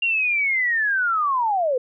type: linear sweep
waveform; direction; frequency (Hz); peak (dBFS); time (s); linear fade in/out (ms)
sine; down; 2794 to 480; -18; 0.02-1.78; 5
effects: none